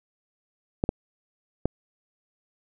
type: clicks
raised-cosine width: 2 ms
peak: -9 dBFS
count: 3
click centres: 0.839 / 0.891 / 1.656 s
effects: none